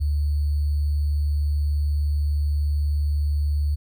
sine tone with sample-and-hold, 73.42 Hz, D2, in tune, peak -19 dBFS, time 0-3.76 s, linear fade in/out 20 ms, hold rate 4410 Hz, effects none

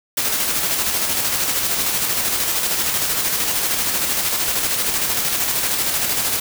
white noise with tremolo, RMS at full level -19 dBFS, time 0.17-6.4 s, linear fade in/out 5 ms, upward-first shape square, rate 13 Hz, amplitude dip 30%, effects none

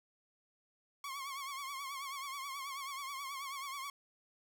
sawtooth tone with vibrato, 1100 Hz, C#6, 14 cents flat, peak -37 dBFS, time 1.04-3.9 s, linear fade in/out 2 ms, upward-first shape triangle, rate 9.3 Hz, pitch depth 92 cents each way, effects none

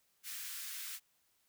white high-pass noise, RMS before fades -44 dBFS, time 0.23-1 s, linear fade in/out 50 ms, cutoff 1400 Hz, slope 24 dB/octave, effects white hiss -75 dBFS RMS until 1.48 s

